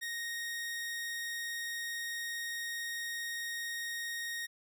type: tone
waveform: sawtooth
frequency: 1864.7 Hz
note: A#6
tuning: in tune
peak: -33 dBFS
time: 0.01-4.47 s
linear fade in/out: 20 ms
effects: none